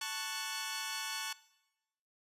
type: chord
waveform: 10% pulse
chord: F# minor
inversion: first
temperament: equal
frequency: 880 / 1108.7 / 1480 Hz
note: A5 / C#6 / F#6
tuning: 0 / 0 / 0 cents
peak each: -33 dBFS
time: 0.01-1.33 s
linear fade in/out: 5 ms
effects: noise-tail reverb RT60 1.0 s tail -21 dB re dry + resampled to 32000 Hz